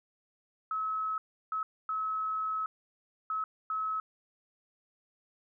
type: tone bursts at uneven times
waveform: sine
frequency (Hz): 1289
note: E6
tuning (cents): -39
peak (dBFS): -30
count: 5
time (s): 0.71-1.18 / 1.52-1.63 / 1.89-2.66 / 3.3-3.44 / 3.7-4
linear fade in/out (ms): 2
effects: none